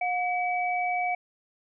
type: tone pair together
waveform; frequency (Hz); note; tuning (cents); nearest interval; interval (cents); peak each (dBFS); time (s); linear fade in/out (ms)
sine; 720.6 / 2284; F#5 / D7; -46 / -49; octave + minor sixth; 1997; -26 / -30; 0.01-1.15; 5
effects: none